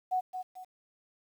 sine tone with echo, 740 Hz, F#5, in tune, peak -26 dBFS, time 0.11-0.21 s, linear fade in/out 20 ms, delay 220 ms, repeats 2, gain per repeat -8 dB, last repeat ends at 0.65 s, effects 10-bit

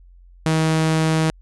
sawtooth tone, 159.1 Hz, D#3, 39 cents sharp, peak -12 dBFS, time 0.46-1.3 s, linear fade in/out 0 ms, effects added 44 Hz sine -44 dBFS peak until 1.41 s + resampled to 24000 Hz

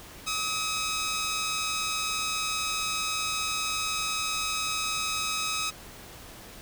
10% pulse tone pair together, 1176 / 1276.1 Hz, D6 / D#6, +2 / +43 cents, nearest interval minor second, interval 141 cents, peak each -31 / -20 dBFS, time 0.26-5.71 s, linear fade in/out 20 ms, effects pink hiss -46 dBFS RMS until 6.61 s

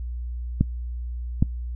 clicks, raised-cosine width 5 ms, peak -5 dBFS, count 2, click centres 0.61 / 1.425 s, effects noise-tail reverb RT60 0.1 s tail -22 dB re dry + added 60 Hz sine -28 dBFS peak until 1.75 s

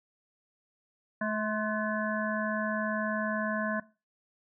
harmonic tone with a mistuned harmonic, 215.1 Hz, A3, 39 cents flat, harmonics 1 / 3 / 5 / 7 / 8, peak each -32 / -34 / -37 / -37 / -35 dBFS, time 1.21-3.8 s, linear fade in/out 5 ms, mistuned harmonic 5, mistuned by -41 cents, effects noise-tail reverb RT60 0.3 s tail -19 dB re dry

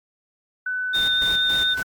sine tone, 1500 Hz, F#6, 23 cents sharp, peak -23 dBFS, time 0.66-1.83 s, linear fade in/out 5 ms
sine tone with vibrato, 3640 Hz, A#7, 42 cents flat, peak -19 dBFS, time 0.93-1.75 s, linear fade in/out 20 ms, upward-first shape triangle, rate 8.3 Hz, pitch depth 16 cents each way
pink noise with tremolo, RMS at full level -35 dBFS, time 0.94-1.83 s, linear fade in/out 10 ms, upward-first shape square, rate 3.6 Hz, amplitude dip 70%
effects AAC 64 kbps

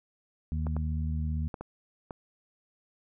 harmonic tone, 77.78 Hz, D#2, in tune, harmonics 1 / 2 / 3, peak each -29 / -35 / -39 dBFS, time 0.52-1.48 s, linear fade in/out 0 ms
clicks, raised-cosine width 1 ms, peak -24 dBFS, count 5, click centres 0.668 / 0.766 / 1.542 / 1.61 / 2.108 s
effects none

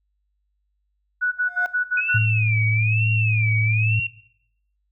sine tone bursts, 1476 Hz, F#6, 5 cents flat, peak -18 dBFS, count 6, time 1.21-2.19 s, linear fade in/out 20 ms, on 110 ms, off 64 ms
triangle tone with exponential growth, 713 Hz, F5, 36 cents sharp, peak -23 dBFS, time 1.37-1.66 s, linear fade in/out 0 ms, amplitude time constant 63 ms
sine tone with vibrato, 2489 Hz, D#7, in tune, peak -22 dBFS, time 1.97-4.07 s, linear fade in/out 5 ms, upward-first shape sine, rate 1.1 Hz, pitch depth 170 cents each way
sine tone, 109.4 Hz, A2, 9 cents flat, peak -17 dBFS, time 2.14-4 s, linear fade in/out 10 ms
effects noise-tail reverb RT60 0.7 s tail -18 dB re dry + added 50 Hz sine -68 dBFS peak until 4.91 s

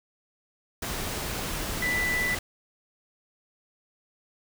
sine tone in noise, 1984 Hz, B6, 7 cents sharp, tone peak -25 dBFS, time 1.82-2.35 s, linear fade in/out 5 ms, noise pink, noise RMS -32 dBFS, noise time 0.82-2.39 s, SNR +4 dB, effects none

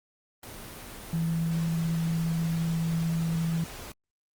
sine tone in noise, 164.81 Hz, E3, in tune, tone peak -25 dBFS, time 1.13-3.64 s, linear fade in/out 2 ms, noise pink, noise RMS -42 dBFS, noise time 0.43-3.92 s, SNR +14 dB, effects Opus 24 kbps

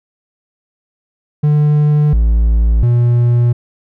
triangle tone with pitch steps, 149 / 56 / 120.1 Hz, D3 / A1 / B2, +25 / +31 / -48 cents, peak -6 dBFS, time 1.43-3.53 s, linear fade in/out 10 ms, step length 700 ms, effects none

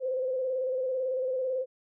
sine tone with vibrato, 516 Hz, C5, 24 cents flat, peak -27 dBFS, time 0-1.66 s, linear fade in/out 50 ms, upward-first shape square, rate 18 Hz, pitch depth 37 cents each way, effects none

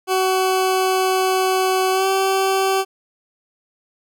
20% pulse tone with pitch glide, 375.7 to 384.7 Hz, F#4 to G4, +26 to -33 cents, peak -11 dBFS, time 0.07-2.85 s, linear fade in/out 50 ms, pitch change +41 cents, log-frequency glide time 1.91-2.07 s, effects none

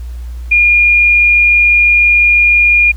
sine tone, 2422 Hz, D#7, 47 cents flat, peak -5 dBFS, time 0.51-2.92 s, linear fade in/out 10 ms, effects added 60 Hz sine -21 dBFS peak until 2.96 s + pink hiss -45 dBFS RMS until 2.96 s

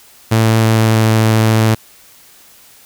sawtooth tone with pitch glide, 111.8 to 110.77 Hz, A2 to A2, +28 to +12 cents, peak -5 dBFS, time 0.31-1.75 s, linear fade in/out 10 ms, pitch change -16 cents, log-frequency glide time 0.63-1 s, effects white hiss -44 dBFS RMS until 2.85 s

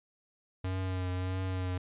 square tone with vibrato, 92.5 Hz, F#2, in tune, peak -32 dBFS, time 0.64-1.78 s, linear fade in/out 5 ms, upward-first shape triangle, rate 1.6 Hz, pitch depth 31 cents each way, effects resampled to 8000 Hz

